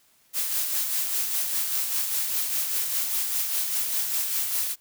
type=noise with tremolo; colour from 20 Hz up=blue; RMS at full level=-25 dBFS; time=0.33-4.76 s; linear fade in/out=50 ms; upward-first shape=sine; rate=5 Hz; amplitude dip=40%; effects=white hiss -62 dBFS RMS until 4.8 s